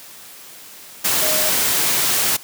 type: tone in noise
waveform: sine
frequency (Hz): 622.3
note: D#5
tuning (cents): 0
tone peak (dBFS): -25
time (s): 1.22-1.5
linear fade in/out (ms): 10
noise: white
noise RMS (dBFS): -18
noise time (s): 1.04-2.37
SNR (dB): -10
effects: white hiss -40 dBFS RMS until 2.43 s + high-pass 100 Hz 12 dB/octave